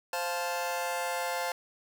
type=chord; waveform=sawtooth; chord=F major; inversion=second; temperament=just; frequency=523.8 / 698.5 / 873.1 Hz; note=C5 / F5 / A5; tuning=+2 / 0 / -14 cents; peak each=-31 dBFS; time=0.13-1.52 s; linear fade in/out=2 ms; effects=none